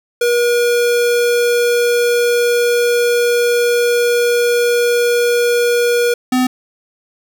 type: tone pair in turn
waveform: square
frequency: 479.4 / 254 Hz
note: A#4 / B3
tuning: +48 / +49 cents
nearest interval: major seventh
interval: 1099 cents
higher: first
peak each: -12 dBFS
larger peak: neither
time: 0.21-6.14 / 6.32-6.47 s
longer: first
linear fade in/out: 5 ms
effects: none